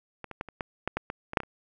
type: clicks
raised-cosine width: 0.5 ms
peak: -23 / -24 / -17 / -27 / -16 / -13 / -13 / -18 / -20 / -6 / -17 / -29 dBFS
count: 12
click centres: 0.243 / 0.313 / 0.411 / 0.487 / 0.608 / 0.876 / 0.97 / 1.101 / 1.334 / 1.372 / 1.403 / 1.434 s
effects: none